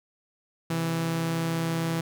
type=tone pair together; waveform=sawtooth; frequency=131.83 / 164.81 Hz; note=C3 / E3; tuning=+13 / 0 cents; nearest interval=major third; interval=387 cents; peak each=-32 / -22 dBFS; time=0.7-2.01 s; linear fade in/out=5 ms; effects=none